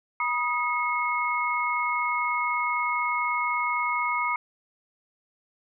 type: tone cluster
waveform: sine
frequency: 969 / 1245 / 2176 Hz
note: B5 / D#6 / C#7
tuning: -33 / +1 / -33 cents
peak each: -28 dBFS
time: 0.2-4.36 s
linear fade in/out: 2 ms
effects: none